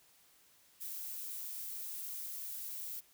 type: noise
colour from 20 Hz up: violet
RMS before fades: -43 dBFS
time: 0.8-3.01 s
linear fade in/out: 20 ms
effects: white hiss -66 dBFS RMS until 3.13 s